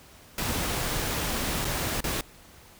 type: noise with dropouts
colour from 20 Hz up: pink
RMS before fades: -29 dBFS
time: 0.38-2.21 s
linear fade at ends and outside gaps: 2 ms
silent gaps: 1.647-1.651 / 2.006-2.041 s
effects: pink hiss -52 dBFS RMS until 2.79 s